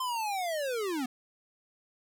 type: linear sweep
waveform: square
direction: down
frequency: 1046.5 to 240 Hz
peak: -31 dBFS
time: 0-1.06 s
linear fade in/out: 5 ms
effects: none